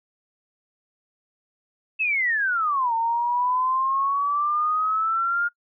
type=exponential two-way sweep; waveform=sine; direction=down then up; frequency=2663 to 904 to 1421 Hz; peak=-20 dBFS; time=1.99-5.49 s; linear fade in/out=20 ms; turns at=2.94 s; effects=noise-tail reverb RT60 0.1 s tail -23 dB re dry